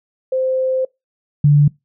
sine tone pair in turn, 520 / 145.92 Hz, C5 / D3, -11 / -11 cents, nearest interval octave + minor seventh, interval 2200 cents, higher first, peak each -15 / -7 dBFS, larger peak second, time 0.32-0.85 / 1.44-1.68 s, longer first, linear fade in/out 5 ms, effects noise-tail reverb RT60 0.2 s tail -24 dB re dry

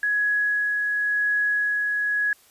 sine tone with tremolo, 1675 Hz, G#6, 14 cents sharp, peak -19 dBFS, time 0.03-2.33 s, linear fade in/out 2 ms, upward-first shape sine, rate 0.93 Hz, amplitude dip 25%, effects white hiss -56 dBFS RMS until 2.5 s + resampled to 32000 Hz

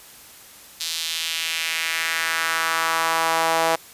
sawtooth tone with high-pass filter sweep, 163.6 Hz, E3, 13 cents flat, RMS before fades -23 dBFS, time 0.8-3.76 s, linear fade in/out 10 ms, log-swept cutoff 4100 to 680 Hz, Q 1.9, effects white hiss -45 dBFS RMS until 3.93 s + resampled to 32000 Hz

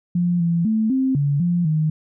sine tone with pitch steps, 175.3 / 169.3 / 219.3 / 263.4 / 142.7 / 174.2 / 155.4 Hz, F3 / E3 / A3 / C4 / D3 / F3 / D#3, +7 / +46 / -6 / +12 / -49 / -4 / -2 cents, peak -16 dBFS, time 0.15-1.9 s, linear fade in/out 5 ms, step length 250 ms, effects none

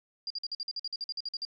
sine tone bursts, 4798 Hz, D8, 36 cents sharp, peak -32 dBFS, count 15, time 0.27-1.451 s, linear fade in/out 2 ms, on 33 ms, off 49 ms, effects none

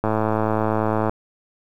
click train, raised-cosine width 1 ms, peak -7 dBFS, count 116, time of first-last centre 0.04-1.095 s, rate 109 Hz, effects 8-bit

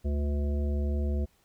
harmonic tone with a mistuned harmonic, 71.9 Hz, D2, 36 cents flat, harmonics 1 / 3 / 5 / 7 / 9, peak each -26 / -36 / -40 / -43 / -45 dBFS, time 0.04-1.26 s, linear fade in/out 20 ms, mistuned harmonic 3, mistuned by +21 cents, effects pink hiss -67 dBFS RMS until 1.44 s

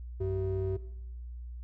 triangle ring-modulated tone, 143.1 Hz, D3, 45 cents flat, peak -24 dBFS, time 0.2-0.77 s, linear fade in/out 10 ms, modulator 238 Hz, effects noise-tail reverb RT60 0.9 s tail -18 dB re dry + added 60 Hz sine -39 dBFS peak until 1.63 s

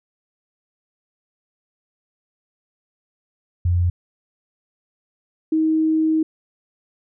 sine tone pair in turn, 87.9 / 316.3 Hz, F2 / D#4, +12 / +29 cents, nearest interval octave + minor seventh, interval 2217 cents, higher second, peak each -15 dBFS, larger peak neither, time 3.65-3.9 / 5.52-6.23 s, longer second, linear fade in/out 5 ms, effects none

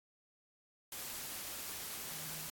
sine tone in noise, 156.5 Hz, D#3, 10 cents sharp, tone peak -54 dBFS, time 2.11-2.47 s, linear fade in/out 2 ms, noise white, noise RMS -44 dBFS, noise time 0.92-2.5 s, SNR -13 dB, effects AAC 64 kbps

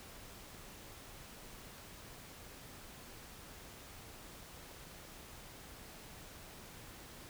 silence, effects pink hiss -53 dBFS RMS until 7.29 s

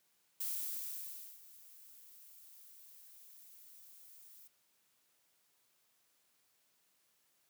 violet noise with ADSR envelope, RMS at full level -38 dBFS, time 0.4-4.48 s, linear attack 8 ms, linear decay 970 ms, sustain -20 dB, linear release 12 ms, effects white hiss -75 dBFS RMS until 7.49 s + high-pass 100 Hz 12 dB/octave

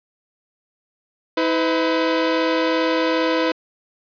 sawtooth tone pair together, 322.1 / 504.4 Hz, E4 / B4, -40 / +36 cents, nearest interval minor sixth, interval 776 cents, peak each -16 dBFS, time 1.37-3.52 s, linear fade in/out 5 ms, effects resampled to 11025 Hz + 7-bit

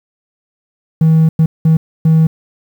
triangle tone bursts at uneven times, 160 Hz, D#3, 49 cents sharp, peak -3 dBFS, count 4, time 1.01-1.29 / 1.39-1.46 / 1.65-1.77 / 2.05-2.27 s, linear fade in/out 5 ms, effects tanh soft clip ceiling -1 dBFS + 7-bit

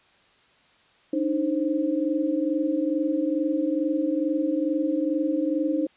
sine tone cluster, 290 / 312.3 / 526 Hz, D4 / D#4 / C5, -22 / +7 / +9 cents, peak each -27 / -24 / -29 dBFS, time 1.13-5.87 s, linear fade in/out 5 ms, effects white hiss -59 dBFS RMS until 5.96 s + resampled to 8000 Hz

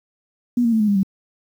sine tone with pitch steps, 242.6 / 231.8 / 221.4 / 211.6 / 202.1 / 193.11 Hz, B3 / A#3 / A3 / G#3 / G#3 / G3, -31 / -10 / +11 / +33 / -47 / -26 cents, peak -14 dBFS, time 0.57-1.032 s, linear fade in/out 5 ms, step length 77 ms, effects 8-bit

